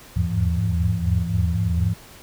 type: tone cluster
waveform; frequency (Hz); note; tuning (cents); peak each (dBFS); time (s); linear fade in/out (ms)
sine; 80 / 83.1 / 101.7 / 105.8 / 169.5; D#2 / E2 / G#2 / G#2 / E3; +49 / +15 / -36 / +33 / +49; -25; 0.16-1.94; 10
effects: pink hiss -45 dBFS RMS until 2.22 s